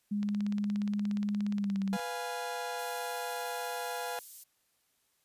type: tone with pitch glide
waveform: sine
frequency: 205.5 to 195.65 Hz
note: G#3 to G3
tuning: -18 to -3 cents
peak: -29 dBFS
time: 0.11-1.97 s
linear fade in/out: 10 ms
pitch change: -85 cents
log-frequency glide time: 1.53-1.8 s
type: click train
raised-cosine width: 0.2 ms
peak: -28 dBFS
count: 31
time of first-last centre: 0.23-1.995 s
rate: 17 Hz
type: chord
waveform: 30% pulse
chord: F diminished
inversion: second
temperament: equal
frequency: 493.9 / 698.5 / 830.6 Hz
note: Cb5 / F5 / Ab5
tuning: 0 / 0 / 0 cents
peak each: -37 dBFS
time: 1.93-4.19 s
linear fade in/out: 0 ms
type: high-pass noise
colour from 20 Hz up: white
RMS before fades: -48 dBFS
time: 2.78-4.44 s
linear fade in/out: 10 ms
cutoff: 6900 Hz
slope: 12 dB/octave
effects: white hiss -74 dBFS RMS until 5.24 s + resampled to 32000 Hz